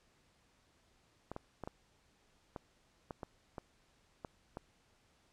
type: clicks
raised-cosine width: 1 ms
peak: -28 dBFS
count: 10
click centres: 1.316 / 1.364 / 1.637 / 1.675 / 2.562 / 3.108 / 3.232 / 3.582 / 4.248 / 4.571 s
effects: pink hiss -71 dBFS RMS until 5.32 s + low-pass 8000 Hz 12 dB/octave